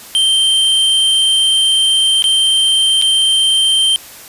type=tone with dropouts; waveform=square; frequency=3136 Hz; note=G7; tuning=in tune; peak=-10 dBFS; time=0.15-3.96 s; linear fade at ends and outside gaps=0 ms; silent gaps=2.223-2.241 / 3.015-3.022 s; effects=white hiss -35 dBFS RMS until 4.28 s + resampled to 32000 Hz